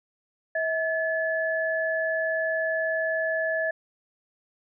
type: tone pair together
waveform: sine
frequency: 644 / 1719.3 Hz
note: E5 / A6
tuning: -41 / -41 cents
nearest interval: octave + perfect fourth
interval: 1700 cents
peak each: -26 / -27 dBFS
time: 0.55-3.71 s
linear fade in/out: 5 ms
effects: none